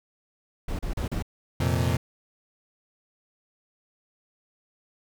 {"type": "noise bursts", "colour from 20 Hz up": "brown", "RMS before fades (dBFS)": -29, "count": 4, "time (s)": [0.68, 1.225], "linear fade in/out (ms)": 5, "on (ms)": 110, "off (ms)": 35}
{"type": "chord", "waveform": "35% pulse", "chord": "F suspended fourth", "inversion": "none", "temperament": "equal", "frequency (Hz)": [87.31, 116.54, 130.81], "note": ["F2", "Bb2", "C3"], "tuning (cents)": [0, 0, 0], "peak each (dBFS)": [-24, -26, -25], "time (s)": [1.6, 1.97], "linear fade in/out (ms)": 5}
{"effects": []}